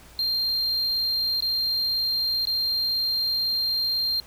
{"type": "tone with dropouts", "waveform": "triangle", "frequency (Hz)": 4186, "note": "C8", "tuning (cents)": 0, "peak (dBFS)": -21, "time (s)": [0.19, 4.2], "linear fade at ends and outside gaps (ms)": 1, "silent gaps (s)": [[1.405, 1.423], [2.453, 2.471]], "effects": ["added 60 Hz sine -52 dBFS peak until 4.26 s", "pink hiss -50 dBFS RMS until 4.26 s"]}